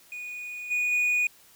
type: tone with level steps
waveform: triangle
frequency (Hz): 2463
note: D#7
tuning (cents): -18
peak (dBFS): -33 / -22 / -20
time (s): 0.12-1.27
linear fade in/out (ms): 2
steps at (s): 0.7 / 0.91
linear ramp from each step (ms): 20
effects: white hiss -56 dBFS RMS until 1.55 s